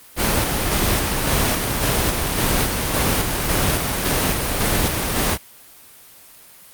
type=noise with tremolo; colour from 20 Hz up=pink; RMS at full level=-18 dBFS; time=0.16-5.38 s; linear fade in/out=50 ms; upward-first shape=square; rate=1.8 Hz; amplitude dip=30%; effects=white hiss -45 dBFS RMS until 6.73 s + Opus 32 kbps